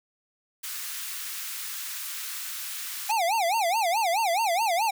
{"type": "high-pass noise", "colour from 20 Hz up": "white", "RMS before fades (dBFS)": -35, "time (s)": [0.63, 3.12], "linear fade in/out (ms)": 10, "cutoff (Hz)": 1200, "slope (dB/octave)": 24}
{"type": "tone with vibrato", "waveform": "square", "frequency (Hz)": 784, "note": "G5", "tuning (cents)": 0, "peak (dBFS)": -23, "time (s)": [3.09, 4.91], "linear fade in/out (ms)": 10, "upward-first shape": "sine", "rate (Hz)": 4.7, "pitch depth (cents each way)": 280}
{"effects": []}